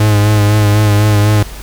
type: tone with vibrato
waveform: 45% pulse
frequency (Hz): 104.8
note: G#2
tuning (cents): +16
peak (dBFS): -7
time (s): 0-1.43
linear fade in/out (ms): 5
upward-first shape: sine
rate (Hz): 4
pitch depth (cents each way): 33
effects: added 50 Hz sine -27 dBFS peak until 1.62 s + pink hiss -32 dBFS RMS until 1.62 s